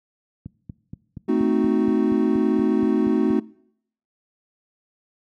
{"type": "click train", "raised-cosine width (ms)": 5, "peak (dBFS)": -19, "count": 13, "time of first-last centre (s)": [0.46, 3.304], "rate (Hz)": 4.22}
{"type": "chord", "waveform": "triangle", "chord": "A diminished seventh", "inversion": "none", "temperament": "equal with one note detuned", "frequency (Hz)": [220, 258.9, 311.1, 370], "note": ["A3", "C4", "Eb4", "Gb4"], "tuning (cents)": [0, -18, 0, 0], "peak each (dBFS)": -21, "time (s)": [1.28, 3.4], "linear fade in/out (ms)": 10}
{"effects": ["noise-tail reverb RT60 0.7 s tail -22 dB re dry", "high-pass 100 Hz 12 dB/octave"]}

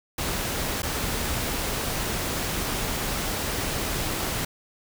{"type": "noise with dropouts", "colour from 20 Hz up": "pink", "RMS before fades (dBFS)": -28, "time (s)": [0.18, 4.45], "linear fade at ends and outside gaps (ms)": 5, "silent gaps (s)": [0.821, 0.83], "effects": []}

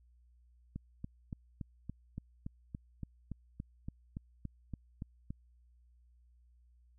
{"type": "click train", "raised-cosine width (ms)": 5, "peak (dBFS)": -28, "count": 17, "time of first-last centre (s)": [0.76, 5.305], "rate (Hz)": 3.52, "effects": ["added 60 Hz sine -62 dBFS peak until 6.98 s"]}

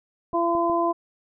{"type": "harmonic tone", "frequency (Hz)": 340, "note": "F4", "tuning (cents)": -46, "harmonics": [1, 2, 3], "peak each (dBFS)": [-24, -24, -24], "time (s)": [0.33, 0.93], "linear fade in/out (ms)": 20}
{"type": "clicks", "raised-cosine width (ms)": 2, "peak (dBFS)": -25, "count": 3, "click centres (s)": [0.332, 0.551, 0.698]}
{"effects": []}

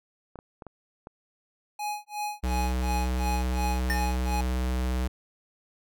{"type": "clicks", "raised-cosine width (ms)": 1, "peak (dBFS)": -27, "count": 5, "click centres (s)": [0.357, 0.389, 0.622, 0.667, 1.071]}
{"type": "tone with tremolo", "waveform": "square", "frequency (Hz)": 835, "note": "G#5", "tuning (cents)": 9, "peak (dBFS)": -29, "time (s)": [1.79, 4.41], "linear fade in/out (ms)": 5, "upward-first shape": "sine", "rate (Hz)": 2.8, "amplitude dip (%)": 100}
{"type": "tone", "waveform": "square", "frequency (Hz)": 63, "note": "B1", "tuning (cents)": 35, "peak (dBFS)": -26, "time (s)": [2.43, 5.08], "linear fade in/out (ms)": 10}
{"type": "tone with exponential decay", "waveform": "square", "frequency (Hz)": 1811, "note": "A6", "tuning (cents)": 49, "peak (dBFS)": -25, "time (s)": [3.9, 4.14], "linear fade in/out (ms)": 0, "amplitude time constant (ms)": 51}
{"effects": []}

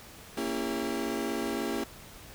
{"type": "chord", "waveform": "35% pulse", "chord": "A# diminished seventh", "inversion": "none", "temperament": "just", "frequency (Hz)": [233.1, 279.7, 335.6, 402.8], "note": ["A#3", "C#4", "E4", "G4"], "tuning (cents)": [0, 16, 31, 47], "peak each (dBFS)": -34, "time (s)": [0.37, 1.84], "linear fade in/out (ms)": 5, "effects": ["pink hiss -49 dBFS RMS until 2.34 s"]}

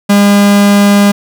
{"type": "tone", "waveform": "45% pulse", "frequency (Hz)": 202.6, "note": "G#3", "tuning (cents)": -43, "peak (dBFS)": -4, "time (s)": [0.09, 1.12], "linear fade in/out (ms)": 10, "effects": []}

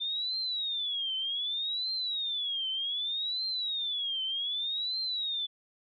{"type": "tone with vibrato", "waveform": "sine", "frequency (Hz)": 3574, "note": "A7", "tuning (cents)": 26, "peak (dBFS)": -30, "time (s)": [0, 5.47], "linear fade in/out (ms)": 20, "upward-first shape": "triangle", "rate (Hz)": 0.65, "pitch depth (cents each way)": 270, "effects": []}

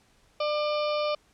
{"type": "harmonic tone with a mistuned harmonic", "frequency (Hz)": 598, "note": "D5", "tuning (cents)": 31, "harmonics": [1, 2, 4, 5, 6, 7, 8, 9], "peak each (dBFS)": [-26, -32, -38, -40, -42, -43, -44, -45], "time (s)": [0.4, 1.15], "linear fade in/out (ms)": 5, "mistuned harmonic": 7, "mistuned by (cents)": 74, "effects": ["pink hiss -63 dBFS RMS until 1.33 s", "low-pass 9000 Hz 12 dB/octave"]}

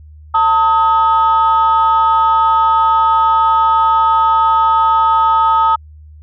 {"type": "tone pair together", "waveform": "sine", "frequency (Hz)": [897, 1268.5], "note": ["A5", "D#6"], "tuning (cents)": [33, 33], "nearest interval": "tritone", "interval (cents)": 600, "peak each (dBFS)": -10, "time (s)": [0.34, 5.76], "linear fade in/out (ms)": 10, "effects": ["tanh soft clip ceiling -4 dBFS", "added 76 Hz sine -35 dBFS peak until 6.22 s"]}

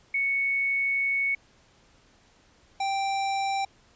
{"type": "tone pair in turn", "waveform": ["sine", "square"], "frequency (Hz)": [2217, 783.8], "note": ["C#7", "G5"], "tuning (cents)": [0, 0], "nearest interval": "octave + tritone", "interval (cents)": 1800, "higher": "first", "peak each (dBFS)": [-23, -26], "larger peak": "first", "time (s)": [[0.14, 1.35], [2.8, 3.65]], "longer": "first", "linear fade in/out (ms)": 5, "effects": ["pink hiss -60 dBFS RMS until 3.95 s", "resampled to 16000 Hz"]}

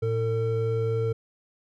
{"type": "tone pair together", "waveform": "triangle", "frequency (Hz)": [112.97, 451.9], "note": ["A2", "A4"], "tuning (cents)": [46, 46], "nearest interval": "2 octaves", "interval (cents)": 2400, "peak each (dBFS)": -24, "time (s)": [0.02, 1.13], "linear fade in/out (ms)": 10, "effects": []}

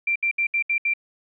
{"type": "tone bursts", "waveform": "sine", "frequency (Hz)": 2360, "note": "D7", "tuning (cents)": 8, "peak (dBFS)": -19, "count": 6, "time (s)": [0.07, 0.937], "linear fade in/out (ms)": 5, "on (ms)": 87, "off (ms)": 69, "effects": []}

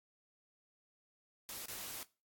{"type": "noise with dropouts", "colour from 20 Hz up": "white", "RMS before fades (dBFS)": -45, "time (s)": [1.49, 2.03], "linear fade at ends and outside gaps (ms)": 0, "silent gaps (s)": [1.657, 1.683], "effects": ["noise-tail reverb RT60 0.3 s tail -20 dB re dry", "AAC 64 kbps"]}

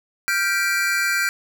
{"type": "chord", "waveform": "square", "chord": "G dominant seventh", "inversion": "third", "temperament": "equal with one note detuned", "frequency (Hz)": [1396.9, 1568, 1951.7, 2349], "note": ["F6", "G6", "B6", "D7"], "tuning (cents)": [0, 0, -21, 0], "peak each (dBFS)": [-26, -23, -29, -25], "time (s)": [0.28, 1.29], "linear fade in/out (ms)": 0, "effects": []}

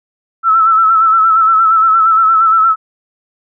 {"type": "tone with vibrato", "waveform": "sine", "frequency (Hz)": 1318.5, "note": "E6", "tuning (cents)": 0, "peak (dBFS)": -6, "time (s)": [0.43, 2.76], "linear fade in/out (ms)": 50, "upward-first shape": "sine", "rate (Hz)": 8.6, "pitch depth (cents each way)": 46, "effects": []}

